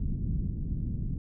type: low-pass noise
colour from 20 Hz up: pink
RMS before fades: -31 dBFS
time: 0-1.18 s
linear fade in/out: 2 ms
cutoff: 220 Hz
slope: 24 dB/octave
effects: none